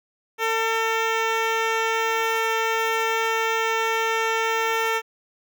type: tone with notch filter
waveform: 10% pulse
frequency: 449.8 Hz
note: A4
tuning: 38 cents sharp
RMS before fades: -23 dBFS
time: 0.38-5.02 s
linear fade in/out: 50 ms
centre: 10000 Hz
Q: 0.51
effects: none